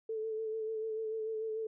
sine tone with vibrato, 440 Hz, A4, in tune, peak -34 dBFS, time 0.09-1.67 s, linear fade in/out 5 ms, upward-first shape sine, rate 6.8 Hz, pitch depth 28 cents each way, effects none

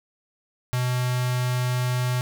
square tone with notch filter, 125.1 Hz, B2, 23 cents sharp, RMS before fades -24 dBFS, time 0.73-2.21 s, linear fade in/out 0 ms, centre 300 Hz, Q 0.58, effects none

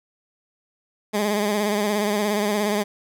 15% pulse tone with vibrato, 207.7 Hz, G#3, in tune, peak -14 dBFS, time 1.13-2.84 s, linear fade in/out 20 ms, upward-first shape sine, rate 17 Hz, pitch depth 52 cents each way, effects none

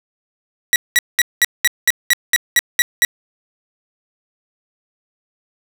sawtooth tone bursts, 1931 Hz, B6, 39 cents flat, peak -6 dBFS, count 11, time 0.73-3.049 s, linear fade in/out 0 ms, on 29 ms, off 200 ms, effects none

